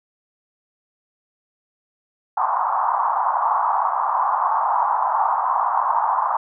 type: band-pass noise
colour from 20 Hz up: white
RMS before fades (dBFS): -20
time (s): 2.37-6.37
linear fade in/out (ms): 5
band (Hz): 790 to 1100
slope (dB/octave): 48
effects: none